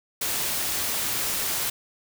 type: noise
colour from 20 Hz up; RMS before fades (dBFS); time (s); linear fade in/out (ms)
white; -27; 0.21-1.7; 5
effects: none